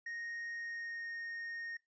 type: tone with pitch glide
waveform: triangle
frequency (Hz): 1863 to 1851.2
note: A#6 to A#6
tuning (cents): -2 to -13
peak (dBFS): -39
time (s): 0.06-1.77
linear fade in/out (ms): 5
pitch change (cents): -11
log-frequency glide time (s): 0.53-1.12
effects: noise-tail reverb RT60 0.2 s tail -20 dB re dry + resampled to 16000 Hz